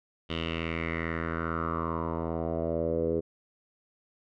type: tone with low-pass filter sweep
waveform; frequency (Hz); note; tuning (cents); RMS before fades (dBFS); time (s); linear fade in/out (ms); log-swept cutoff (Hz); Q
10% pulse; 82.41; E2; 0; -31; 0.29-3.21; 20; 3200 to 440; 5
effects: none